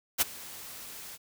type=noise with ADSR envelope; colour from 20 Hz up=white; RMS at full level=-22 dBFS; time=0.18-1.18 s; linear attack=32 ms; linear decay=21 ms; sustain=-22 dB; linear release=36 ms; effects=none